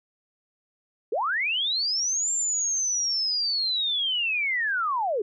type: linear two-way sweep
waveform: sine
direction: up then down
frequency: 379.8 to 7400 to 379.8 Hz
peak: -23 dBFS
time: 1.12-5.22 s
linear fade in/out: 5 ms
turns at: 2.32 s
effects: none